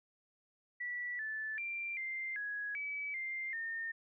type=tone with pitch steps; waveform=sine; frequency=1954 / 1748 / 2366 / 2092 / 1668 / 2290 / 2098 / 1823 Hz; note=B6 / A6 / D7 / C7 / G#6 / D7 / C7 / A#6; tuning=-19 / -12 / +12 / -1 / +7 / -44 / +4 / -39 cents; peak=-37 dBFS; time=0.8-3.92 s; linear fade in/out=10 ms; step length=390 ms; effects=none